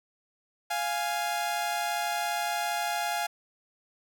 sawtooth tone pair together, 698.4 / 830.6 Hz, F5 / G#5, 0 / 0 cents, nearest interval minor third, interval 300 cents, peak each -27 dBFS, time 0.7-3.27 s, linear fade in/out 10 ms, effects none

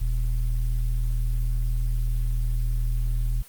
square tone with low-pass filter, 40.02 Hz, D#1, 50 cents sharp, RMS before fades -24 dBFS, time 0-3.43 s, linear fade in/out 20 ms, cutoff 90 Hz, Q 5.8, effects white hiss -49 dBFS RMS until 3.48 s + Opus 32 kbps

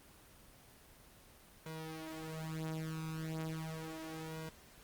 sawtooth tone with flanger, 159.3 Hz, D#3, 41 cents sharp, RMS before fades -43 dBFS, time 1.66-4.49 s, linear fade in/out 0 ms, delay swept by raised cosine 2 to 7.1 ms, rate 0.36 Hz, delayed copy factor +0.95, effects pink hiss -60 dBFS RMS until 4.83 s + Opus 24 kbps

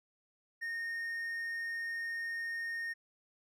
triangle tone, 1843 Hz, A#6, 20 cents flat, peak -34 dBFS, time 0.61-2.94 s, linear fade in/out 20 ms, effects none

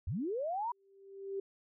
sine linear sweep, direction up, 63 to 987.8 Hz, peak -33 dBFS, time 0.07-0.72 s, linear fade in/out 5 ms
sine tone with exponential growth, 392 Hz, G4, in tune, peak -33 dBFS, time 0.71-1.4 s, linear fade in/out 5 ms, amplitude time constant 150 ms
effects none

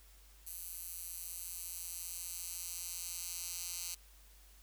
10% pulse tone with high-pass filter sweep, 174.61 Hz, F3, in tune, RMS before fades -44 dBFS, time 0.46-3.95 s, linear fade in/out 10 ms, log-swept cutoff 11000 to 6000 Hz, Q 1, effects added 50 Hz sine -59 dBFS peak until 4.62 s + white hiss -64 dBFS RMS until 4.62 s

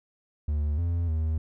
triangle tone with pitch steps, 74.3 / 85.4 / 79.3 Hz, D2 / F2 / D#2, +21 / -38 / +33 cents, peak -22 dBFS, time 0.48-1.38 s, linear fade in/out 5 ms, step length 300 ms, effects none

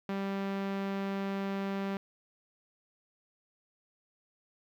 sawtooth tone, 196.2 Hz, G3, 2 cents sharp, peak -28 dBFS, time 0.09-1.97 s, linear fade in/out 2 ms, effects low-pass 3000 Hz 12 dB/octave + 11-bit

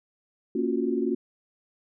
sine chord, Gb major seventh, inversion first, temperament equal, 233.1 / 277.2 / 349.2 / 370 Hz, Bb3 / Db4 / F4 / Gb4, 0 / 0 / 0 / 0 cents, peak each -29 dBFS, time 0.55-1.15 s, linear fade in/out 5 ms, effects none

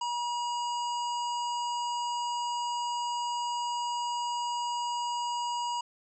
harmonic tone, 960 Hz, B5, 49 cents flat, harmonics 1 / 3 / 5 / 7 / 8, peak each -30 / -40 / -44 / -47 / -48 dBFS, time 0.01-5.81 s, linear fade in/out 5 ms, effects none

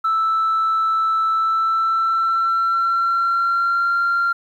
sine tone with pitch glide, 1318.5 to 1383.3 Hz, E6 to F6, 0 to -17 cents, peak -14 dBFS, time 0.04-4.33 s, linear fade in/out 10 ms, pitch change +83 cents, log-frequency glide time 1.32-3.95 s, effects tanh soft clip ceiling -13 dBFS + 9-bit

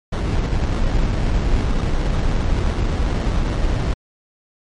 brown noise with sample-and-hold, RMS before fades -18 dBFS, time 0.12-3.94 s, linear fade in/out 10 ms, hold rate 2450 Hz, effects low-pass 6000 Hz 12 dB/octave + MP3 48 kbps

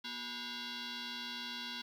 sine tone with frequency modulation, 241.5 Hz, B3, 39 cents flat, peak -38 dBFS, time 0.04-1.82 s, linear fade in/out 10 ms, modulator 610 Hz, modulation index 7.3, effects tanh soft clip ceiling -38 dBFS + 11-bit

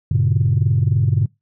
sine chord, G diminished, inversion none, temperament just, 98 / 117.6 / 141.12 Hz, G2 / Bb2 / Db3, 0 / +16 / +31 cents, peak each -17 dBFS, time 0.11-1.26 s, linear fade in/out 5 ms, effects noise-tail reverb RT60 0.2 s tail -23 dB re dry + tanh soft clip ceiling -7 dBFS

